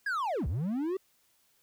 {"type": "linear two-way sweep", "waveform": "triangle", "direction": "down then up", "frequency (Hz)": [1690, 59.2, 394.2], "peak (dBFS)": -27, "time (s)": [0.06, 0.97], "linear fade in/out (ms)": 5, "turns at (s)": 0.47, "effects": ["white hiss -69 dBFS RMS until 1.62 s"]}